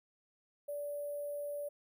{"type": "tone with sample-and-hold", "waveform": "sine", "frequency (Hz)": 580, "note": "D5", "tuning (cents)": -22, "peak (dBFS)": -37, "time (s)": [0.68, 1.69], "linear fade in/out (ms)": 10, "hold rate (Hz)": 11025, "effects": []}